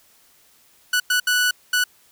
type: tone bursts at uneven times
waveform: sawtooth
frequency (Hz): 1480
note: F#6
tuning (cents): 0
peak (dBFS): -13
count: 4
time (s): 0.93-1 / 1.1-1.2 / 1.27-1.51 / 1.73-1.84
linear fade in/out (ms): 5
effects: white hiss -56 dBFS RMS until 2.11 s